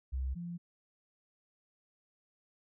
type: tone pair in turn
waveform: sine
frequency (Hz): 65.41 / 172.82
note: C2 / F3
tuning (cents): 0 / -18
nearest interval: octave + perfect fourth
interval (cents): 1682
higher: second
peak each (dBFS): -32 / -38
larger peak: first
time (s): 0.12-0.35 / 0.35-0.58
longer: neither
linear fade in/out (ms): 20
effects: none